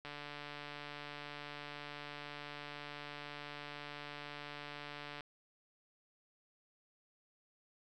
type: click train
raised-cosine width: 0.3 ms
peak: -30 dBFS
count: 754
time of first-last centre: 0.05-5.208 s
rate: 146 Hz
effects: none